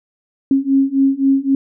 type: beating tone pair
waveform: sine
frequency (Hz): 269.7 / 273.5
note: C#4 / C#4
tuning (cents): -47 / -23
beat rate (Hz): 3.8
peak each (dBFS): -15 / -14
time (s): 0.51-1.55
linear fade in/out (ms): 2
effects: none